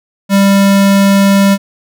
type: tone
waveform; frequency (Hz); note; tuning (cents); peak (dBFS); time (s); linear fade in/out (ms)
square; 197.5; G3; +13; -6; 0.29-1.58; 50
effects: none